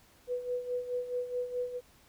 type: tone with tremolo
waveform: sine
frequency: 493.9 Hz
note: B4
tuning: in tune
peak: -29 dBFS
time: 0.27-1.81 s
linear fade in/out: 50 ms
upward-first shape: sine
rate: 4.7 Hz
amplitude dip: 70%
effects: pink hiss -62 dBFS RMS until 2.08 s